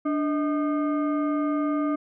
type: tone with frequency modulation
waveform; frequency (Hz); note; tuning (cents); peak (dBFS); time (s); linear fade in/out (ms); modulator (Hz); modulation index
sine; 293.7; D4; 0; -22; 0.05-1.96; 10; 924; 0.7
effects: none